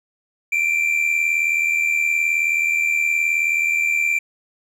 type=tone pair together; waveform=triangle; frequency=2349 / 2428 Hz; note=D7 / D#7; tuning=0 / -43 cents; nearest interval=minor second; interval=57 cents; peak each=-16 / -22 dBFS; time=0.52-4.19 s; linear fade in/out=5 ms; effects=none